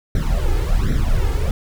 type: noise with flanger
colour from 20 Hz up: brown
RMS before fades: -17 dBFS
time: 0.15-1.51 s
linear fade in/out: 2 ms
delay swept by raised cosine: 0.52 to 2.42 ms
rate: 1.3 Hz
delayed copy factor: +0.9
effects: none